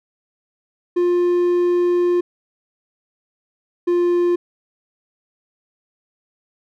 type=tone pair in turn; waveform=triangle; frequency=352.6 / 350.4 Hz; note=F4 / F4; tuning=+17 / +6 cents; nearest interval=unison; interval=11 cents; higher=first; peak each=-12 dBFS; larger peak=neither; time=0.96-2.21 / 3.87-4.36 s; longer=first; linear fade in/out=10 ms; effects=none